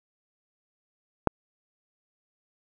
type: click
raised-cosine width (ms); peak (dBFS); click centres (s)
1; -5; 1.273
effects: none